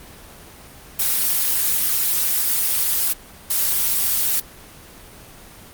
blue noise bursts at uneven times, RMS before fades -19 dBFS, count 2, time 0.99-3.13 / 3.5-4.4 s, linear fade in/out 5 ms, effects pink hiss -42 dBFS RMS until 5.73 s + Opus 24 kbps

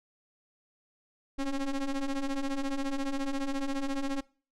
square ring-modulated tone, 135.8 Hz, C#3, 35 cents flat, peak -27 dBFS, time 1.38-4.21 s, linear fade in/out 10 ms, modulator 143 Hz, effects noise-tail reverb RT60 0.4 s tail -23 dB re dry + low-pass 8000 Hz 12 dB/octave

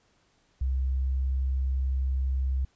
sine tone with pitch glide, 65.41 to 65.86 Hz, C2 to C2, 0 to +12 cents, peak -24 dBFS, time 0.61-2.65 s, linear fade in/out 5 ms, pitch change +12 cents, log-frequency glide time 0.73-1.18 s, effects pink hiss -67 dBFS RMS until 2.75 s + resampled to 16000 Hz

